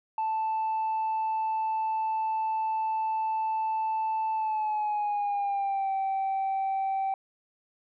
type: tone with pitch glide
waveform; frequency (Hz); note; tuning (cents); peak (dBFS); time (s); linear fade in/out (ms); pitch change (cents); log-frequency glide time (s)
sine; 880 to 775; A5 to G5; 0 to -20; -24; 0.18-7.14; 2; -220; 4.34-5.91
effects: tanh soft clip ceiling -24 dBFS